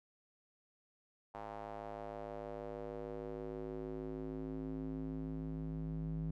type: tone with band-pass filter sweep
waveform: square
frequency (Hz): 53.2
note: G#1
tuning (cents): +42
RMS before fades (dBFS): -43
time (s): 1.34-6.31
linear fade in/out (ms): 5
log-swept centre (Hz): 820 to 170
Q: 2.5
effects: none